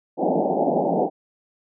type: band-pass noise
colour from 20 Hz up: white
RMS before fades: -21 dBFS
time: 0.17-1.1 s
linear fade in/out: 50 ms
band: 160 to 840 Hz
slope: 96 dB/octave
effects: none